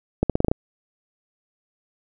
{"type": "accelerating click train", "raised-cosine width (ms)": 2, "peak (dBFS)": -5, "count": 7, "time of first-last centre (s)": [0.23, 0.515], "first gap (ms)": 67, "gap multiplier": 0.86, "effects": []}